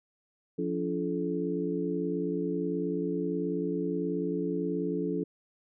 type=tone cluster; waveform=sine; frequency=176 / 282.9 / 341.4 / 431.5 Hz; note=F3 / C#4 / F4 / A4; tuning=+14 / +35 / -39 / -34 cents; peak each=-34 / -33 / -35 / -33 dBFS; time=0.58-5.24 s; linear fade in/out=10 ms; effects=none